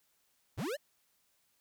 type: linear sweep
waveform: square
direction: up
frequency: 61.8 to 630 Hz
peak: -35 dBFS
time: 0.57-0.77 s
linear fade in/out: 20 ms
effects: white hiss -74 dBFS RMS until 1.6 s